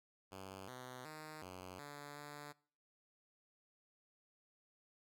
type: tone with pitch steps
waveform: 5% pulse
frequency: 95.8 / 126.8 / 154.7 / 92 / 145 / 146.5 Hz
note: G2 / B2 / D#3 / F#2 / D3 / D3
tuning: -39 / +46 / -10 / -9 / -22 / -4 cents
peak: -38 dBFS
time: 0.31-2.53 s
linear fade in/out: 20 ms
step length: 370 ms
effects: noise-tail reverb RT60 0.5 s tail -23 dB re dry